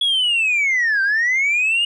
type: linear two-way sweep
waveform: sine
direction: down then up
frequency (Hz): 3390 to 1547 to 2880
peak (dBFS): -13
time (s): 0.01-1.85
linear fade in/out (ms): 5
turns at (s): 1.02
effects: tanh soft clip ceiling -13 dBFS